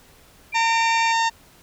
sine tone with vibrato, 2349 Hz, D7, in tune, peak -25 dBFS, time 0.52-1.13 s, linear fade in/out 20 ms, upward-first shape sine, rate 10 Hz, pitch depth 18 cents each way
harmonic tone, 912 Hz, A#5, 38 cents flat, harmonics 1 / 2 / 3 / 4 / 5 / 6 / 7 / 8, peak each -19 / -25 / -29 / -31 / -33 / -35 / -36 / -37 dBFS, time 0.54-1.3 s, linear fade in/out 20 ms
effects pink hiss -52 dBFS RMS until 1.62 s

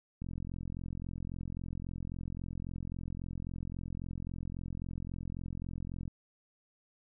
click train, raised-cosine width 5 ms, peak -28 dBFS, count 257, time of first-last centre 0.22-6.078 s, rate 43.7 Hz, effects none

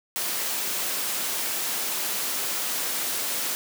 white high-pass noise, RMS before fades -28 dBFS, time 0.16-3.55 s, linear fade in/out 0 ms, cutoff 210 Hz, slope 12 dB/octave, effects none

